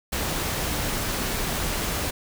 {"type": "noise", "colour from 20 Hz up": "pink", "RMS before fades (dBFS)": -27, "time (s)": [0.12, 2.11], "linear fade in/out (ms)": 10, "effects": []}